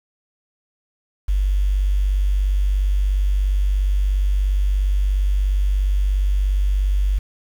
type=tone; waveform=sine; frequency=48.51 Hz; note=G1; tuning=17 cents flat; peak=-15 dBFS; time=1.28-7.19 s; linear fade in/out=10 ms; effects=7-bit